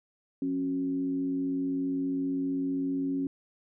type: tone with frequency modulation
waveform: sine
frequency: 273.6 Hz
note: C#4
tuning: 23 cents flat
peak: -27 dBFS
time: 0.42-3.27 s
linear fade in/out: 2 ms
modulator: 95.3 Hz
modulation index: 0.43
effects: none